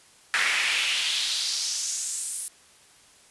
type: noise with high-pass filter sweep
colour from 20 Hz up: brown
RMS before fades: -27 dBFS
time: 0.34-2.48 s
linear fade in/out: 0 ms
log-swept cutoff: 1800 to 10000 Hz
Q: 2.8
effects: white hiss -55 dBFS RMS until 3.3 s + resampled to 24000 Hz